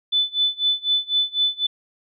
sine tone with tremolo, 3500 Hz, A7, 10 cents flat, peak -15 dBFS, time 0.12-1.67 s, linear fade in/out 10 ms, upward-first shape sine, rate 4 Hz, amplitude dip 95%, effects none

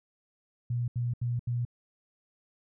sine tone bursts, 120.6 Hz, B2, 41 cents flat, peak -27 dBFS, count 4, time 0.7-1.651 s, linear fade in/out 5 ms, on 180 ms, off 77 ms, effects none

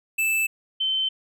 square / sine tone pair in turn, 2637 / 3083 Hz, E7 / G7, 0 / -29 cents, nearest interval minor third, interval 271 cents, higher second, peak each -21 dBFS, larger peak neither, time 0.18-0.47 / 0.8-1.09 s, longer neither, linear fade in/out 10 ms, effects none

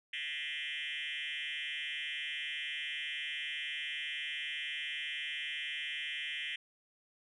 sine tone with frequency modulation, 2542 Hz, D#7, 36 cents sharp, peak -35 dBFS, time 0.13-6.56 s, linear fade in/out 5 ms, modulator 150 Hz, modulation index 4.9, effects tanh soft clip ceiling -33 dBFS

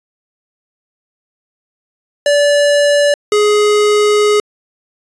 square tone pair in turn, 579 / 418.2 Hz, D5 / G#4, -25 / +12 cents, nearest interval tritone, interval 563 cents, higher first, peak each -9 dBFS, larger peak neither, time 2.26-3.14 / 3.32-4.4 s, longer second, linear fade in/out 2 ms, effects resampled to 22050 Hz

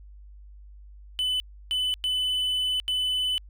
triangle tone bursts at uneven times, 3006 Hz, F#7, 27 cents sharp, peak -22 dBFS, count 4, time 1.19-1.4 / 1.71-1.94 / 2.04-2.8 / 2.88-3.38 s, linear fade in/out 0 ms, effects added 50 Hz sine -44 dBFS peak until 3.49 s

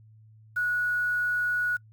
sine tone with quantisation, 1462 Hz, F#6, 21 cents flat, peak -24 dBFS, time 0.56-1.77 s, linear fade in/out 10 ms, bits 8, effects noise-tail reverb RT60 0.1 s tail -26 dB re dry + added 109 Hz sine -51 dBFS peak until 1.92 s

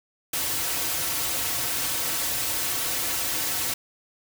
white noise with comb filter, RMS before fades -27 dBFS, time 0.33-3.74 s, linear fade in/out 5 ms, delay 4.9 ms, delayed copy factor -0.7, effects none

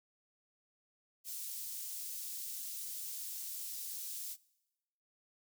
white high-pass noise, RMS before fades -43 dBFS, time 1.24-4.37 s, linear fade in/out 50 ms, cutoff 5500 Hz, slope 12 dB/octave, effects noise-tail reverb RT60 1.0 s tail -23 dB re dry

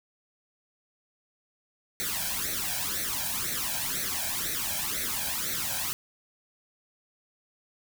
white noise with flanger, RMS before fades -31 dBFS, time 2-5.93 s, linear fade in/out 0 ms, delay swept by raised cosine 0.49 to 1.28 ms, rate 2 Hz, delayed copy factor +0.8, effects none

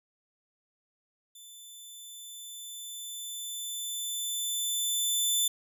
15% pulse tone with level ramp, 3520 Hz, A7, in tune, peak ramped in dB -41 to -17 dBFS, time 1.35-5.48 s, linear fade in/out 5 ms, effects none

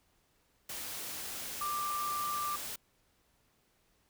sine tone in noise, 1182 Hz, D6, 11 cents sharp, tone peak -33 dBFS, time 1.61-2.56 s, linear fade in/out 5 ms, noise white, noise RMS -41 dBFS, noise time 0.69-2.76 s, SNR +5 dB, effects pink hiss -72 dBFS RMS until 4.09 s

